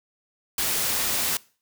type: noise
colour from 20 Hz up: white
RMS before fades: -25 dBFS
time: 0.58-1.37 s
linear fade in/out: 2 ms
effects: noise-tail reverb RT60 0.4 s tail -22 dB re dry